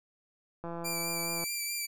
click train, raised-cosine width 1 ms, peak -26 dBFS, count 136, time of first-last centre 0.64-1.439 s, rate 169 Hz
10% pulse tone with vibrato, 2349 Hz, D7, in tune, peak -24 dBFS, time 0.84-1.87 s, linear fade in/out 20 ms, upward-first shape sine, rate 4.7 Hz, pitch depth 25 cents each way
effects none

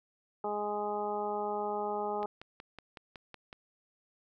harmonic tone, 207.7 Hz, G#3, in tune, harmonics 1 / 2 / 3 / 4 / 5 / 6, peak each -44 / -36 / -40 / -35 / -45 / -43 dBFS, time 0.44-2.26 s, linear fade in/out 2 ms
click train, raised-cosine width 0.3 ms, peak -29 dBFS, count 8, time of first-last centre 2.23-3.529 s, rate 5.39 Hz
effects none

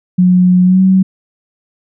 sine tone with pitch glide, 181.3 to 188.89 Hz, F#3 to F#3, -35 to +36 cents, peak -5 dBFS, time 0.18-1.03 s, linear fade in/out 10 ms, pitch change +71 cents, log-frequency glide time 0.64-0.81 s, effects none

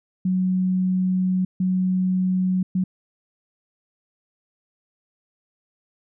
sine tone bursts at uneven times, 185 Hz, F#3, in tune, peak -18 dBFS, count 3, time 0.25-1.45 / 1.6-2.63 / 2.75-2.84 s, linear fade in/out 5 ms, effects none

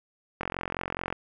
click train, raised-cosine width 0.5 ms, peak -15 dBFS, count 33, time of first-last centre 0.41-1.126 s, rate 44.7 Hz, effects none

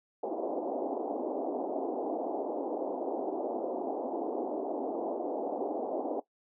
pink band-pass noise, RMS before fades -34 dBFS, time 0.23-6.2 s, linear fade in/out 5 ms, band 270 to 820 Hz, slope 48 dB/octave, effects noise-tail reverb RT60 0.1 s tail -17 dB re dry

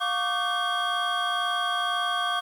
triangle tone cluster, 709 / 1124 / 1186 / 1535 / 3264 Hz, F5 / C#6 / D6 / G6 / G#7, +26 / +24 / +17 / -37 / -31 cents, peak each -29 dBFS, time 0-2.41 s, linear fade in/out 20 ms, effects 9-bit

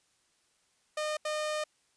sawtooth tone bursts at uneven times, 610 Hz, D#5, 34 cents flat, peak -27 dBFS, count 2, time 0.97-1.17 / 1.25-1.64 s, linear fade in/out 5 ms, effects white hiss -71 dBFS RMS until 1.96 s + resampled to 22050 Hz

